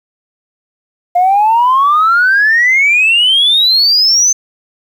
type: exponential sweep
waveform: sine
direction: up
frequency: 698.5 to 6272 Hz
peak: -5 dBFS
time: 1.15-4.33 s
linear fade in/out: 10 ms
effects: tanh soft clip ceiling -3 dBFS + 7-bit